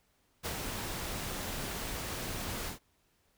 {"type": "noise with ADSR envelope", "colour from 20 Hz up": "pink", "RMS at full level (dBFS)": -35, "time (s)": [0.43, 2.79], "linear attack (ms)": 29, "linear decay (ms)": 68, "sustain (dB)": -3, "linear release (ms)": 110, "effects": ["pink hiss -72 dBFS RMS until 3.37 s"]}